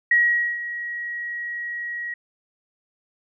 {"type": "tone with ADSR envelope", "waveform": "sine", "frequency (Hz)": 1904, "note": "A#6", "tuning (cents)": 36, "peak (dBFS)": -13, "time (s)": [0.11, 2.14], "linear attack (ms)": 5, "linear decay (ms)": 460, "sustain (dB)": -14, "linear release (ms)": 4, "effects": []}